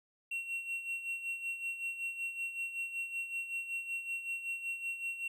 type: tone with tremolo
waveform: triangle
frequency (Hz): 2730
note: F7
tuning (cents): -40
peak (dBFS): -32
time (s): 0.31-5.28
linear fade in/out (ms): 5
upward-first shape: sine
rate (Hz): 5.3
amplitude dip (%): 65
effects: none